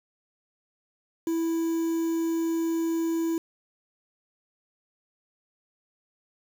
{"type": "tone with quantisation", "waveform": "triangle", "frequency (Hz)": 329.6, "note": "E4", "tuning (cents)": 0, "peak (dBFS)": -22, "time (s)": [1.27, 3.38], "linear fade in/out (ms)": 2, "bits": 7, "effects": []}